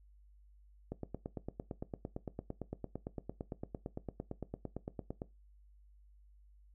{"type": "click train", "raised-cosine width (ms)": 2, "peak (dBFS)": -26, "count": 39, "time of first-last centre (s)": [0.92, 5.219], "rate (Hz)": 8.84, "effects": ["noise-tail reverb RT60 0.2 s tail -18 dB re dry", "added 50 Hz sine -59 dBFS peak until 6.74 s"]}